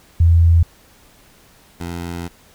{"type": "tone pair in turn", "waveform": ["sine", "15% pulse"], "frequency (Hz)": [83.8, 86.01], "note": ["E2", "F2"], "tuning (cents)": [29, -26], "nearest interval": "unison", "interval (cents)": 45, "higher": "second", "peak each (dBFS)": [-8, -19], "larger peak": "first", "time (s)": [[0.2, 0.63], [1.8, 2.28]], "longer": "second", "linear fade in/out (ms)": 5, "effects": ["pink hiss -50 dBFS RMS until 2.54 s"]}